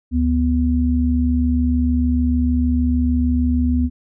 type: tone pair together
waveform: sine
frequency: 73.42 / 247 Hz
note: D2 / B3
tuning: 0 / 0 cents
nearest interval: octave + major sixth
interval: 2100 cents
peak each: -17 dBFS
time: 0.11-3.9 s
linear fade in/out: 50 ms
effects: none